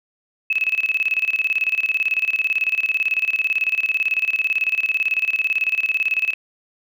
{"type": "tone with tremolo", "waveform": "sine", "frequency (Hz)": 2586, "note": "E7", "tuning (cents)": -34, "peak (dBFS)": -15, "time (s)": [0.5, 6.34], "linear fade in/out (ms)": 5, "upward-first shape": "square", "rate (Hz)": 18, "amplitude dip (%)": 80, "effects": []}